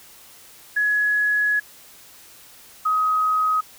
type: tone pair in turn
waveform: sine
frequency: 1685 / 1262.3 Hz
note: G#6 / D#6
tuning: +25 / +25 cents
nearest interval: perfect fourth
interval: 500 cents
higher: first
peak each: -17 dBFS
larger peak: neither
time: 0.76-1.6 / 2.85-3.61 s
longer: first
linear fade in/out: 10 ms
effects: white hiss -47 dBFS RMS until 3.78 s